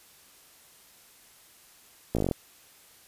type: slowing click train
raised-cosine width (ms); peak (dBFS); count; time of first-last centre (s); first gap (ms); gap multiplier
2; -13; 9; 2.15-2.312; 17; 1.05
effects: white hiss -56 dBFS RMS until 3.07 s + resampled to 32000 Hz